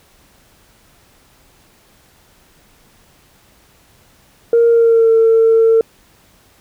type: tone with pitch glide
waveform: sine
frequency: 466.2 to 451.4 Hz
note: A#4 to A4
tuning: 0 to +44 cents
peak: -6 dBFS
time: 4.53-5.81 s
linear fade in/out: 2 ms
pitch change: -56 cents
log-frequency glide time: 4.69-5.11 s
effects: tanh soft clip ceiling -4 dBFS + pink hiss -51 dBFS RMS until 6.6 s